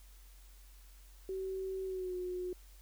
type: tone with pitch glide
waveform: sine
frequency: 380.5 to 362.3 Hz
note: F#4 to F#4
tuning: +48 to -36 cents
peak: -36 dBFS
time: 1.29-2.53 s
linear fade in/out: 2 ms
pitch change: -84 cents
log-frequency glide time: 1.85-2.15 s
effects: added 46 Hz sine -54 dBFS peak until 2.81 s + white hiss -64 dBFS RMS until 2.81 s